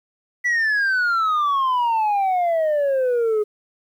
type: exponential sweep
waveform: sine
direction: down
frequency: 1977 to 415.3 Hz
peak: -14 dBFS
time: 0.44-3.44 s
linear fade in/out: 20 ms
effects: tanh soft clip ceiling -16 dBFS + 9-bit